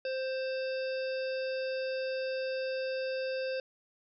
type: harmonic tone with a mistuned harmonic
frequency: 523.3 Hz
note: C5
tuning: in tune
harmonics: 1 / 3 / 5 / 7 / 9 / 10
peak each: -32 / -43 / -44 / -52 / -48 / -52 dBFS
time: 0.05-3.6 s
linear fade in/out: 2 ms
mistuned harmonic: 5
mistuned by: +25 cents
effects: none